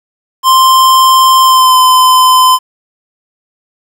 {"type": "tone with pitch glide", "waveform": "square", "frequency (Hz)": [1046.5, 1024.4], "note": ["C6", "C6"], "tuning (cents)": [0, -37], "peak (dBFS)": -4, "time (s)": [0.43, 2.59], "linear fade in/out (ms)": 50, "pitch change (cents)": -37, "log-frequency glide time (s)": [1.42, 1.77], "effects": ["7-bit"]}